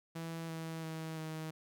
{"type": "tone with pitch steps", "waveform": "sawtooth", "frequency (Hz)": [164.6, 162.43, 160.28, 158.17], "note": ["E3", "E3", "E3", "D#3"], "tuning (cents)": [-2, -25, -48, 29], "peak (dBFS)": -36, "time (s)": [0.15, 1.51], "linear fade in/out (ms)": 10, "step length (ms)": 340, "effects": []}